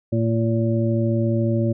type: harmonic tone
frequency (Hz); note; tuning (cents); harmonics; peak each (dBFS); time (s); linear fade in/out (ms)
114; A#2; -38; 1 / 2 / 3 / 5; -20 / -23 / -25 / -27; 0.12-1.73; 10
effects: none